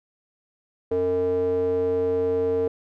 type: tone with band-pass filter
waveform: square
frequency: 91 Hz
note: F#2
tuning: 28 cents flat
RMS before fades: -23 dBFS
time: 0.91-2.68 s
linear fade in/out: 5 ms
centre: 450 Hz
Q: 6.1
effects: none